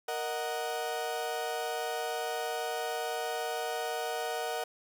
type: chord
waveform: 35% pulse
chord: D# minor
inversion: second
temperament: equal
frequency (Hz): 466.2 / 622.3 / 740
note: A#4 / D#5 / F#5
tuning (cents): 0 / 0 / 0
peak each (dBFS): -35 / -37 / -34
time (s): 0.08-4.64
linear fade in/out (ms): 5
effects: none